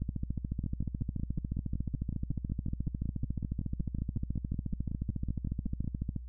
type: two click trains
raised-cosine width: 5 ms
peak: -21 / -23 dBFS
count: 87 / 29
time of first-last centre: 0.02-6.163 / 0.64-5.844 s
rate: 14 / 5.38 Hz
effects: noise-tail reverb RT60 0.1 s tail -25 dB re dry + added 60 Hz sine -41 dBFS peak until 6.28 s